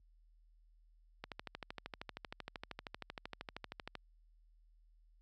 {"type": "click train", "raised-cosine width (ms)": 0.3, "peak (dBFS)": -27, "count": 36, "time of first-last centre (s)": [1.24, 3.953], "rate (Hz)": 12.9, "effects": ["added 40 Hz sine -56 dBFS peak until 5.21 s", "high-pass 60 Hz 12 dB/octave"]}